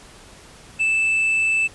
triangle tone, 2637 Hz, E7, in tune, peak -15 dBFS, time 0.79-1.68 s, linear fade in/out 20 ms, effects pink hiss -45 dBFS RMS until 1.74 s + resampled to 24000 Hz

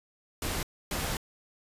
pink noise bursts at uneven times, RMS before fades -32 dBFS, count 2, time 0.42-0.63 / 0.91-1.17 s, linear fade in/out 2 ms, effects resampled to 32000 Hz

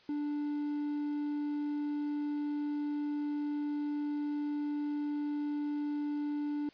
triangle tone with quantisation, 293.7 Hz, D4, in tune, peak -30 dBFS, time 0.09-6.69 s, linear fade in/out 2 ms, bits 10, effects white hiss -61 dBFS RMS until 6.73 s + resampled to 11025 Hz

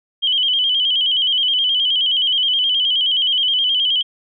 sine tone with vibrato, 3100 Hz, G7, 20 cents flat, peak -14 dBFS, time 0.22-4.03 s, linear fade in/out 20 ms, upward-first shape square, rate 9.5 Hz, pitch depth 61 cents each way, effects none

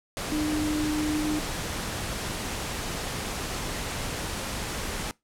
sine tone in noise, 303.8 Hz, D#4, 41 cents flat, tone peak -25 dBFS, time 0.32-1.39 s, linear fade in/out 0 ms, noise pink, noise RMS -32 dBFS, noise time 0.17-5.11 s, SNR +4 dB, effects noise-tail reverb RT60 0.2 s tail -23 dB re dry + low-pass 11000 Hz 12 dB/octave

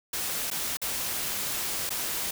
white noise with dropouts, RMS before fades -31 dBFS, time 0.13-2.31 s, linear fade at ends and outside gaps 5 ms, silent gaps 0.503-0.512 / 0.771-0.816 / 1.894-1.904 s, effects none

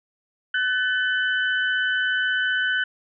sine tone cluster, 1507 / 1743 / 3011 Hz, F#6 / A6 / F#7, +31 / -17 / +30 cents, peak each -21 / -29 / -29 dBFS, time 0.54-2.84 s, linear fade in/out 5 ms, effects none

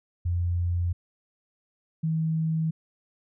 sine tone pair in turn, 87.31 / 160.22 Hz, F2 / E3, 0 / -49 cents, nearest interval major seventh, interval 1051 cents, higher second, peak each -23 dBFS, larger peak neither, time 0.25-0.93 / 2.03-2.71 s, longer neither, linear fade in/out 10 ms, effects none

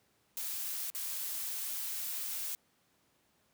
blue noise with dropouts, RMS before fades -38 dBFS, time 0.37-2.55 s, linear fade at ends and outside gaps 0 ms, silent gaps 0.901-0.949 s, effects pink hiss -72 dBFS RMS until 3.53 s + high-pass 100 Hz 12 dB/octave

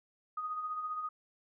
sine tone with tremolo, 1244.5 Hz, D#6, in tune, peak -33 dBFS, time 0.37-1.09 s, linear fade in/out 5 ms, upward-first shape sine, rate 15 Hz, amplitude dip 45%, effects none

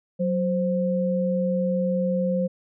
sine tone pair together, 185 / 523.3 Hz, F#3 / C5, 0 / 0 cents, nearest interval octave + tritone, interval 1800 cents, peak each -23 / -24 dBFS, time 0.19-2.48 s, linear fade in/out 20 ms, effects none

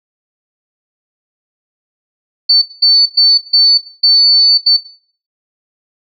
sine tone bursts at uneven times, 4502 Hz, C#8, 26 cents sharp, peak -4 dBFS, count 6, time 2.49-2.62 / 2.82-3.06 / 3.17-3.38 / 3.53-3.78 / 4.03-4.58 / 4.66-4.77 s, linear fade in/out 10 ms, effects noise-tail reverb RT60 0.5 s tail -18 dB re dry

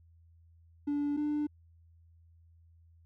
triangle tone pair in turn, 289.6 / 296.9 Hz, D4 / D4, -24 / +19 cents, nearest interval unison, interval 43 cents, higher second, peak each -26 dBFS, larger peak neither, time 0.87-1.17 / 1.17-1.47 s, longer neither, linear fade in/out 10 ms, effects tanh soft clip ceiling -24 dBFS + added 83 Hz sine -58 dBFS peak until 3.05 s

